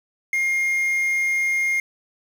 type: tone with quantisation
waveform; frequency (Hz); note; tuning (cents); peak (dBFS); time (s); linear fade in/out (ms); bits
triangle; 2128; C7; +29; -17; 0.33-1.8; 2; 7
effects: none